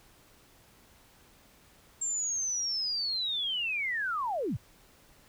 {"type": "linear sweep", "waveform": "sine", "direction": "down", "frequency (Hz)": [7450, 73], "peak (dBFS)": -29, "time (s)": [2.01, 4.57], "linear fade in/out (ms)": 10, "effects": ["pink hiss -60 dBFS RMS until 5.28 s"]}